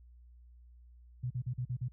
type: tone bursts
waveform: sine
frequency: 124.3 Hz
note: B2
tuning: 12 cents sharp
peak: -32 dBFS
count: 6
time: 1.23-1.885 s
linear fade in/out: 10 ms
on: 75 ms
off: 41 ms
effects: added 60 Hz sine -54 dBFS peak until 1.92 s